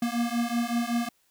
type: beating tone pair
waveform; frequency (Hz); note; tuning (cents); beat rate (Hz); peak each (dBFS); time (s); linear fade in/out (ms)
square; 233.9 / 239.2; A#3 / A#3; +6 / +45; 5.3; -29; 0.02-1.09; 5
effects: white hiss -68 dBFS RMS until 1.3 s